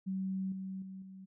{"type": "tone with level steps", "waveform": "sine", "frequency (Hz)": 190.3, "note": "F#3", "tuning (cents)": 49, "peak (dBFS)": [-33, -38, -43, -47], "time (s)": [0.06, 1.26], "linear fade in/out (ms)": 20, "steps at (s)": [0.52, 0.82, 1.02], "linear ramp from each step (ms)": 2, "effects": []}